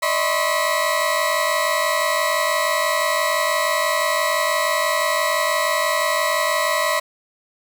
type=tone cluster; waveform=35% pulse; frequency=596 / 642 / 1013 / 1084 / 1939 Hz; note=D5 / E5 / B5 / C#6 / B6; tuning=+25 / -46 / +44 / -39 / -32 cents; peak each=-23 dBFS; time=0.02-7 s; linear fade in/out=10 ms; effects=7-bit